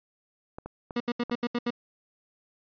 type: clicks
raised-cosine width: 1 ms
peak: -24 dBFS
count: 4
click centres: 0.585 / 0.66 / 0.908 / 1.297 s
type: tone bursts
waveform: 30% pulse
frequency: 239.9 Hz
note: A#3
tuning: 50 cents sharp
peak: -23 dBFS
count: 7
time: 0.96-1.705 s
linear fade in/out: 5 ms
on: 43 ms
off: 74 ms
effects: resampled to 11025 Hz